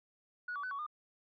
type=tone with pitch steps; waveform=sine; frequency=1460 / 1145 / 1504 / 1120 / 1213 Hz; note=F#6 / D6 / F#6 / C#6 / D#6; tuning=-24 / -44 / +28 / +18 / -44 cents; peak=-36 dBFS; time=0.48-0.865 s; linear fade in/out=5 ms; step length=77 ms; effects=tanh soft clip ceiling -33 dBFS